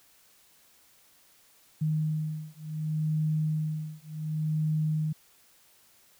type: beating tone pair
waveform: sine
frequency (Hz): 154.7 / 155.38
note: D#3 / D#3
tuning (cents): -10 / -2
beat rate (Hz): 0.68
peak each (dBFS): -30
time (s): 1.81-5.13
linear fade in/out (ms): 10
effects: white hiss -61 dBFS RMS until 6.19 s